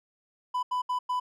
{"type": "tone bursts at uneven times", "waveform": "triangle", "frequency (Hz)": 997, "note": "B5", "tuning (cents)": 16, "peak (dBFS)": -24, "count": 4, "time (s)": [[0.54, 0.63], [0.71, 0.82], [0.89, 0.99], [1.09, 1.2]], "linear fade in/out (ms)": 10, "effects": []}